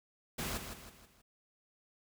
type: noise with echo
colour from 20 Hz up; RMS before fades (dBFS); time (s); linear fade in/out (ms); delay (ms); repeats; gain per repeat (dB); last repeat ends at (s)
pink; -38; 0.38-0.58; 10; 160; 4; -7; 1.22
effects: none